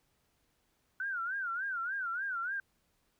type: tone with vibrato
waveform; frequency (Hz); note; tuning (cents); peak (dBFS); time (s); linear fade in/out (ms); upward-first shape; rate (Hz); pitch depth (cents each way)
sine; 1480; F#6; 0; -33; 1-2.6; 2; sine; 3.4; 160
effects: pink hiss -75 dBFS RMS until 3.19 s